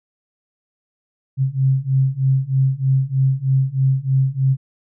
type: beating tone pair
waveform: sine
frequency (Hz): 131.9 / 135.1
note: C3 / C#3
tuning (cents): +14 / -44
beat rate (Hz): 3.2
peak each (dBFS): -18 / -17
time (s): 1.37-4.57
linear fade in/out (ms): 50
effects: none